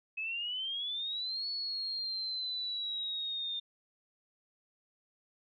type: exponential two-way sweep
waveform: sine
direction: up then down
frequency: 2562 to 4417 to 3618 Hz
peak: -34 dBFS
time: 0.17-3.6 s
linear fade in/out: 10 ms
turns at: 1.48 s
effects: none